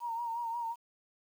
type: tone with vibrato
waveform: sine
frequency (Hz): 932.3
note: A#5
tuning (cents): 0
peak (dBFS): -33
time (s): 0-0.76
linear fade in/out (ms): 50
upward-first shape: sine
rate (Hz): 5.6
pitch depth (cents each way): 47
effects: 10-bit